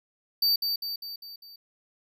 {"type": "tone with echo", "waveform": "square", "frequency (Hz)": 4616, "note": "D8", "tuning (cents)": -31, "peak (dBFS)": -21, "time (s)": [0.42, 0.56], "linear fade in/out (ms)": 5, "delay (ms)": 200, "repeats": 5, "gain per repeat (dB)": -5, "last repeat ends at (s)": 1.56, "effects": []}